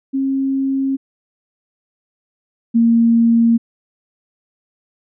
sine tone pair in turn, 270 / 231.2 Hz, C#4 / A#3, -45 / -14 cents, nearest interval minor third, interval 269 cents, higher first, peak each -15 / -9 dBFS, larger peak second, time 0.13-0.97 / 2.74-3.58 s, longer neither, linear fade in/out 20 ms, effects none

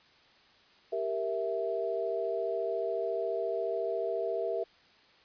sine chord, E diminished, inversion first, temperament equal, 392 / 466.2 / 659.3 Hz, G4 / Bb4 / E5, 0 / 0 / 0 cents, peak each -35 / -34 / -33 dBFS, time 0.92-4.64 s, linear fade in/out 10 ms, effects white hiss -61 dBFS RMS until 5.24 s + resampled to 11025 Hz

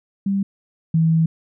sine tone pair in turn, 197 / 162.3 Hz, G3 / E3, +9 / -27 cents, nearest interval minor third, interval 336 cents, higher first, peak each -17 / -13 dBFS, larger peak second, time 0.26-0.43 / 0.94-1.26 s, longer second, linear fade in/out 5 ms, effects none

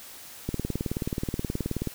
click train, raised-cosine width 3 ms, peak -15 dBFS, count 27, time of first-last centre 0.49-1.873 s, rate 18.8 Hz, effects white hiss -45 dBFS RMS until 1.94 s

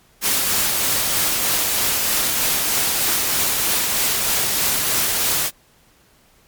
white noise with tremolo, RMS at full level -18 dBFS, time 0.21-5.51 s, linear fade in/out 50 ms, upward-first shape triangle, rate 3.2 Hz, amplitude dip 25%, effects pink hiss -55 dBFS RMS until 6.47 s + MP3 96 kbps

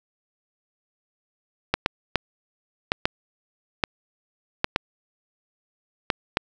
clicks, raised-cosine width 0.3 ms, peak -3 dBFS, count 10, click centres 1.74 / 1.861 / 2.157 / 2.919 / 3.055 / 3.838 / 4.644 / 4.761 / 6.102 / 6.371 s, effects none

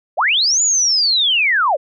sine linear two-way sweep, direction up then down, 487.4 to 7040 to 487.4 Hz, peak -12 dBFS, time 0.17-1.77 s, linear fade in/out 20 ms, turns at 0.62 s, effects none

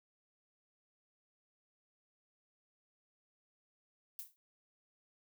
violet noise with exponential decay, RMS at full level -41 dBFS, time 4.19-4.36 s, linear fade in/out 0 ms, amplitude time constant 35 ms, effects none

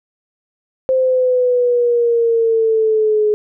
sine exponential sweep, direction down, 523.3 to 420.5 Hz, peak -11 dBFS, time 0.89-3.34 s, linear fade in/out 0 ms, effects none

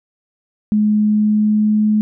sine tone with pitch glide, 211.4 to 213.1 Hz, G#3 to G#3, +31 to +45 cents, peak -11 dBFS, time 0.72-2.01 s, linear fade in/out 0 ms, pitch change +14 cents, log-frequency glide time 1.03-1.87 s, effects none

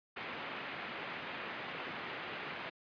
white low-pass noise, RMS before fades -43 dBFS, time 0.16-2.7 s, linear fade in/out 10 ms, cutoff 2700 Hz, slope 24 dB/octave, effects high-pass 150 Hz 12 dB/octave + resampled to 11025 Hz

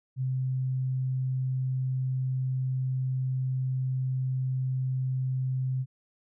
sine tone, 130 Hz, C3, 11 cents flat, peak -26 dBFS, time 0.16-5.86 s, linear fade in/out 50 ms, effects none

